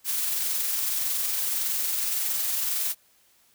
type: noise with amplitude modulation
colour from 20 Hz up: blue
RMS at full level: -26 dBFS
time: 0.04-2.95 s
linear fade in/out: 50 ms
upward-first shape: sine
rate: 21.7 Hz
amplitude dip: 25%
effects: white hiss -62 dBFS RMS until 3.54 s